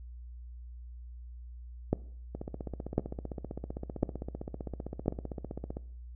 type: two click trains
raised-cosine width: 2 ms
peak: -24 / -12 dBFS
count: 54 / 4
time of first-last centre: 2.35-5.769 / 1.93-5.081 s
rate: 15.5 / 0.952 Hz
effects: noise-tail reverb RT60 0.6 s tail -21 dB re dry + added 60 Hz sine -43 dBFS peak until 6.15 s